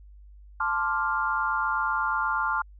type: chord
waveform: sine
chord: D minor seventh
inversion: second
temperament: equal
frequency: 880 / 1046.5 / 1174.7 / 1396.9 Hz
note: A5 / C6 / D6 / F6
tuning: 0 / 0 / 0 / 0 cents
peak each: -30 / -30 / -31 / -27 dBFS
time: 0.6-2.62 s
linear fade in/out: 5 ms
effects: added 50 Hz sine -46 dBFS peak until 2.79 s